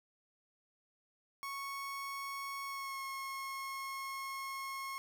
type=tone with pitch glide; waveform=30% pulse; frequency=1105 to 1084.8 Hz; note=C#6 to C#6; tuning=-6 to -38 cents; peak=-37 dBFS; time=1.43-4.98 s; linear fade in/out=0 ms; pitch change=-32 cents; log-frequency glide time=2.65-3.02 s; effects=none